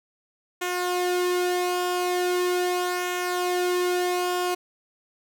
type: tone with flanger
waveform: sawtooth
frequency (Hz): 358.8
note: F4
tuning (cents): +47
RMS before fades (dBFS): -25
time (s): 0.61-4.55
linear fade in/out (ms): 10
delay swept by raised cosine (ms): 0.21 to 2.31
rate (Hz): 0.4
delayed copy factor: -0.5
effects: none